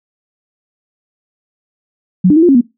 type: tone with pitch steps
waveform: sine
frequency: 183 / 298.2 / 323 / 351.4 / 272.8 / 241.1 Hz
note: F#3 / D4 / E4 / F4 / C#4 / B3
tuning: -19 / +27 / -35 / +11 / -28 / -41 cents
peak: -4 dBFS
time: 2.24-2.612 s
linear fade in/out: 10 ms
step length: 62 ms
effects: noise-tail reverb RT60 0.2 s tail -19 dB re dry